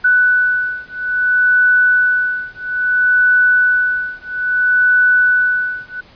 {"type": "beating tone pair", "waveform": "sine", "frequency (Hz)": [1488, 1488.6], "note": ["F#6", "F#6"], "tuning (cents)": [9, 10], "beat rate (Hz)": 0.6, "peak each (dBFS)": -14, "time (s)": [0.04, 6.01], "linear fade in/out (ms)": 10, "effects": ["pink hiss -45 dBFS RMS until 6.15 s", "resampled to 11025 Hz"]}